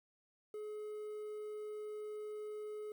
triangle tone with quantisation, 424.1 Hz, G#4, 36 cents sharp, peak -40 dBFS, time 0.54-2.92 s, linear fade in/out 2 ms, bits 11, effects none

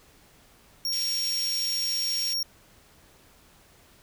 45% pulse tone, 5560 Hz, F8, 9 cents flat, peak -26 dBFS, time 0.85-2.43 s, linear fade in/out 2 ms
white band-pass noise, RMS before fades -39 dBFS, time 0.92-2.34 s, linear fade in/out 10 ms, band 2200 to 10000 Hz, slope 24 dB/octave
effects pink hiss -57 dBFS RMS until 4.02 s

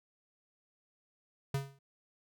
square tone with exponential decay, 137.7 Hz, C#3, 11 cents flat, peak -29 dBFS, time 1.54-1.79 s, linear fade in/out 5 ms, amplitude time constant 54 ms, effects none

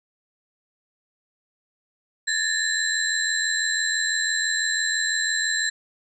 sine tone cluster, 1714 / 1800 / 4017 / 7510 Hz, A6 / A6 / B7 / A#8, -46 / +39 / +29 / +12 cents, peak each -27 dBFS, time 2.27-5.7 s, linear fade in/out 10 ms, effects none

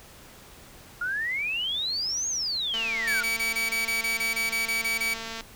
sine exponential two-way sweep, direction up then down, 1396.9 to 6645 to 1396.9 Hz, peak -26 dBFS, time 1.01-3.23 s, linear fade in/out 5 ms, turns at 2.28 s
click train, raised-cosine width 0.2 ms, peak -19 dBFS, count 604, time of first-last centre 2.74-5.408 s, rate 226 Hz
40% pulse tone bursts, 2279 Hz, C#7, 47 cents sharp, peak -24 dBFS, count 13, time 3.07-5.142 s, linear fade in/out 10 ms, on 140 ms, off 21 ms
effects pink hiss -49 dBFS RMS until 5.55 s

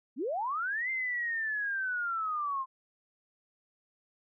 sine linear two-way sweep, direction up then down, 210.8 to 2099 to 1040 Hz, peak -30 dBFS, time 0.16-2.66 s, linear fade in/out 50 ms, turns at 0.9 s, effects none

